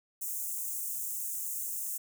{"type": "high-pass noise", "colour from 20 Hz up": "white", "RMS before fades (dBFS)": -36, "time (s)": [0.21, 1.98], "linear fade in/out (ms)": 10, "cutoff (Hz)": 6600, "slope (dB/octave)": 48, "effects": []}